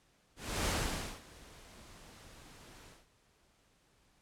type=noise with ADSR envelope; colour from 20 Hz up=pink; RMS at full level=-32 dBFS; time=0.36-3.07 s; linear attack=310 ms; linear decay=530 ms; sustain=-23 dB; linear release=190 ms; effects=pink hiss -70 dBFS RMS until 4.21 s + low-pass 10000 Hz 12 dB/octave